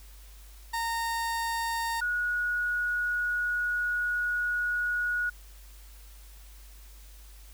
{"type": "tone pair in turn", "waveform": ["30% pulse", "sine"], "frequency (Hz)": [921, 1454.8], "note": ["A#5", "F#6"], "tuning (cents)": [-21, -30], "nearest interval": "minor sixth", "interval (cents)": 791, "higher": "second", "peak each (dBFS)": -26, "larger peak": "neither", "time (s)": [[0.73, 2.01], [2.01, 5.3]], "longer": "second", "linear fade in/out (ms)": 10, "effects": ["added 50 Hz sine -47 dBFS peak until 7.53 s", "white hiss -56 dBFS RMS until 7.53 s"]}